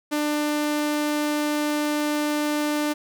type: tone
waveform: sawtooth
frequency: 297.8 Hz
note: D4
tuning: 24 cents sharp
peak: -18 dBFS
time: 0.11-2.94 s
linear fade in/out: 20 ms
effects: none